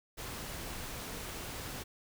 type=noise; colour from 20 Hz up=pink; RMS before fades=-42 dBFS; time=0.17-1.84 s; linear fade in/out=20 ms; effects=none